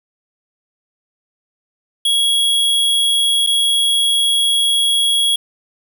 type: tone with dropouts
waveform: square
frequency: 3322 Hz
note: G#7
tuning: in tune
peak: -13 dBFS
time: 2.05-5.36 s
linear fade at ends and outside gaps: 5 ms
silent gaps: 3.465-3.471 s
effects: 7-bit